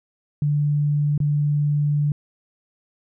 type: tone with dropouts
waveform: sine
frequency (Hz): 146.83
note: D3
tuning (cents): 0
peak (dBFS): -17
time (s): 0.42-2.12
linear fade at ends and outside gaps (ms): 2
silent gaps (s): 1.178-1.202
effects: none